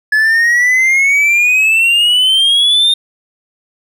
triangle exponential sweep, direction up, 1708 to 3663 Hz, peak -6 dBFS, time 0.12-2.94 s, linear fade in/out 5 ms, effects none

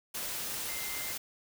sine tone in noise, 2086 Hz, C7, 6 cents flat, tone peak -43 dBFS, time 0.68-1.13 s, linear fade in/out 10 ms, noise white, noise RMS -37 dBFS, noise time 0.14-1.18 s, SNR -9 dB, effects none

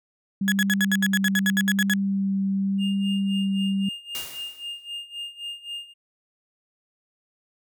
sine tone with vibrato, 196 Hz, G3, in tune, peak -21 dBFS, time 0.41-3.89 s, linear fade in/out 5 ms, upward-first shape sine, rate 0.86 Hz, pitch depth 10 cents each way
35% pulse tone bursts, 1683 Hz, G#6, 23 cents sharp, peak -18 dBFS, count 14, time 0.48-1.936 s, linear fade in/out 0 ms, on 39 ms, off 70 ms
triangle tone with tremolo, 2822 Hz, F7, 17 cents sharp, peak -28 dBFS, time 2.78-5.94 s, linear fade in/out 50 ms, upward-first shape sine, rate 3.8 Hz, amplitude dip 85%
white noise with exponential decay, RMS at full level -32 dBFS, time 4.15-4.89 s, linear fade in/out 0 ms, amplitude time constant 160 ms
effects none

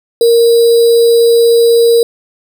sine tone with sample-and-hold, 466.2 Hz, A#4, in tune, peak -4 dBFS, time 0.21-2.03 s, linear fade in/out 2 ms, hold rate 4410 Hz, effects none

